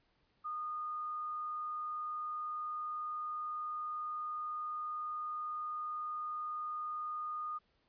sine tone, 1227 Hz, D#6, 25 cents flat, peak -37 dBFS, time 0.44-7.59 s, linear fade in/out 20 ms, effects pink hiss -75 dBFS RMS until 7.88 s + resampled to 11025 Hz

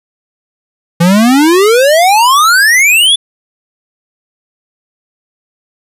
square exponential sweep, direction up, 164.81 to 3520 Hz, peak -5 dBFS, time 1-3.16 s, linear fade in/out 10 ms, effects resampled to 32000 Hz

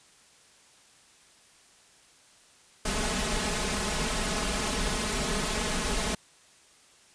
pink noise with comb filter, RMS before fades -29 dBFS, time 2.85-6.15 s, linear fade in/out 5 ms, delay 4.7 ms, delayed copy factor +1, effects white hiss -58 dBFS RMS until 7.14 s + resampled to 22050 Hz

